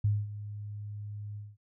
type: tone with ADSR envelope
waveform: sine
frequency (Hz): 103.83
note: G#2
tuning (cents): 0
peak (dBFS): -22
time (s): 0.04-1.57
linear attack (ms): 7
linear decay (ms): 220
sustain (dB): -15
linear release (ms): 210
effects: none